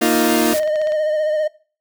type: noise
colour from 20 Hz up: white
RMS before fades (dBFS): -26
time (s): 0.01-0.6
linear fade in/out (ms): 20
type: chord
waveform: 30% pulse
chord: Bb suspended fourth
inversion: none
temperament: equal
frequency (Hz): 233.1 / 311.1 / 349.2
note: Bb3 / Eb4 / F4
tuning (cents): 0 / 0 / 0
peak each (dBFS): -16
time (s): 0.01-0.54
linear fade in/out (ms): 10
type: clicks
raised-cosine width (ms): 0.2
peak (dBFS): -18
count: 11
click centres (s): 0.39 / 0.426 / 0.461 / 0.506 / 0.597 / 0.632 / 0.676 / 0.758 / 0.816 / 0.872 / 0.921
type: tone with vibrato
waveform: triangle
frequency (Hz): 614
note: D#5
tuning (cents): -23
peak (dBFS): -14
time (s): 0.53-1.48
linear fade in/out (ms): 10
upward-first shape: sine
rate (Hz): 15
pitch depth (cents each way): 35
effects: noise-tail reverb RT60 0.4 s tail -20 dB re dry